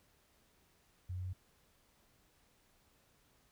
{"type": "tone with pitch steps", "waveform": "sine", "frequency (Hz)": [90.8, 91.54, 92.28], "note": ["F#2", "F#2", "F#2"], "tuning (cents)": [-32, -18, -4], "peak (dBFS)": -38, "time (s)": [1.09, 1.333], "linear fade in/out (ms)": 10, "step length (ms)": 81, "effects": ["pink hiss -71 dBFS RMS until 3.51 s"]}